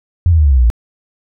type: tone with pitch steps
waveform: sine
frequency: 87.31 / 81.46 / 76.01 / 70.92 / 66.17 / 61.74 / 57.6 Hz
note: F2 / E2 / D#2 / C#2 / C2 / B1 / A#1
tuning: 0 / -20 / -40 / +40 / +20 / 0 / -20 cents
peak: -6 dBFS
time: 0.26-0.701 s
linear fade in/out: 0 ms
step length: 63 ms
effects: none